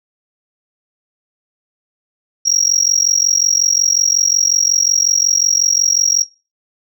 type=tone with amplitude modulation; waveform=sine; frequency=5630 Hz; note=F8; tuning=13 cents sharp; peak=-5 dBFS; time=2.45-6.24 s; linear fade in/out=20 ms; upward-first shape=sine; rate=45.5 Hz; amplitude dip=95%; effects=noise-tail reverb RT60 0.3 s tail -19 dB re dry + tanh soft clip ceiling -6 dBFS